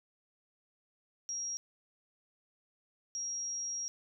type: tone bursts at uneven times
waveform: sine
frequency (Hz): 5640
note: F8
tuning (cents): +16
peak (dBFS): -35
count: 2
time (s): 1.29-1.57 / 3.15-3.88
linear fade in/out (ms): 0
effects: none